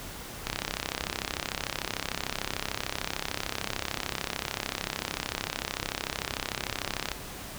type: click train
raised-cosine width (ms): 0.2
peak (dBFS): -11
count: 223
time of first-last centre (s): 0.47-7.117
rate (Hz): 33.4
effects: pink hiss -41 dBFS RMS until 7.58 s